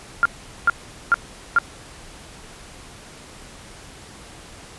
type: tone bursts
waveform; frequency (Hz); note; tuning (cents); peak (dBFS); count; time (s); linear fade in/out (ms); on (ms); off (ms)
sine; 1396.9; F6; 0; -11; 4; 0.23-1.586; 0; 24; 420
effects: pink hiss -42 dBFS RMS until 4.78 s + resampled to 24000 Hz